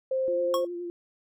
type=tone; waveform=sine; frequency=525 Hz; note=C5; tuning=6 cents sharp; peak=-24 dBFS; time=0.11-0.65 s; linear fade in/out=5 ms
type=tone with vibrato; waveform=sine; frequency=349.2 Hz; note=F4; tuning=in tune; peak=-32 dBFS; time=0.28-0.9 s; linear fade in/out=0 ms; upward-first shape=sine; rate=9.7 Hz; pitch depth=24 cents each way
type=tone with exponential decay; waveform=square; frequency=1096 Hz; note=C#6; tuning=20 cents flat; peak=-24 dBFS; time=0.54-0.67 s; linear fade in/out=1 ms; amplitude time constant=28 ms
effects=none